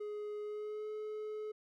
triangle tone with pitch glide, 418.7 to 427.7 Hz, G#4 to A4, +14 to -49 cents, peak -37 dBFS, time 0-1.52 s, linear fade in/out 10 ms, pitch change +37 cents, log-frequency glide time 0.42-0.89 s, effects none

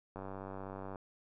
click train, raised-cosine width 1 ms, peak -30 dBFS, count 78, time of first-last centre 0.16-0.958 s, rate 96.5 Hz, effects none

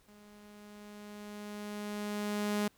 sawtooth tone with level ramp, 207.7 Hz, G#3, in tune, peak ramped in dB -52 to -25 dBFS, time 0.08-2.68 s, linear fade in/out 5 ms, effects pink hiss -67 dBFS RMS until 2.77 s

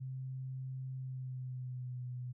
sine tone with pitch glide, 130.81 to 124.69 Hz, C3 to B2, 0 to +17 cents, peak -39 dBFS, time 0-2.33 s, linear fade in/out 20 ms, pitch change -83 cents, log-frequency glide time 0.95-2.04 s, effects none

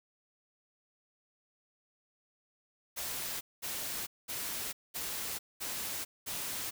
white noise bursts, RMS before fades -38 dBFS, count 6, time 2.96-6.71 s, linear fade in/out 20 ms, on 450 ms, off 210 ms, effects none

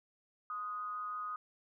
sine tone with amplitude modulation, 1244.5 Hz, D#6, in tune, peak -35 dBFS, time 0.5-1.36 s, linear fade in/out 2 ms, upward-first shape sine, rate 205 Hz, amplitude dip 50%, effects none

